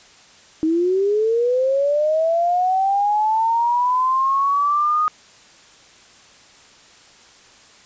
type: linear sweep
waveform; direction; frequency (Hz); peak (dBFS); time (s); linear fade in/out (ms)
sine; up; 311.2 to 1244.5; -15; 0.63-5.08; 0
effects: white hiss -48 dBFS RMS until 7.85 s + resampled to 16000 Hz